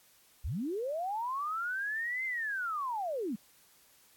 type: linear two-way sweep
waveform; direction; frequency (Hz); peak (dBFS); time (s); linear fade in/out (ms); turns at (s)
sine; up then down; 44.06 to 2100 to 187.7; -32; 0.44-3.36; 10; 2.25
effects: white hiss -63 dBFS RMS until 4.16 s + AAC 64 kbps